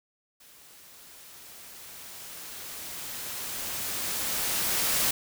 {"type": "noise with level ramp", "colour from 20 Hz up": "white", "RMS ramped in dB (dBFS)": [-54, -25], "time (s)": [0.4, 5.11], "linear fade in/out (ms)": 5, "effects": []}